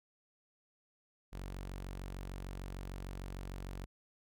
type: tone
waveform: sawtooth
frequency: 46.63 Hz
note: F#1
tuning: 14 cents sharp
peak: -38 dBFS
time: 1.32-3.86 s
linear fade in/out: 20 ms
effects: none